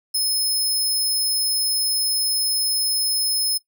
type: tone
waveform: 20% pulse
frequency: 5180 Hz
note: E8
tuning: 31 cents flat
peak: -13 dBFS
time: 0.14-3.58 s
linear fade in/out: 10 ms
effects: noise-tail reverb RT60 0.1 s tail -18 dB re dry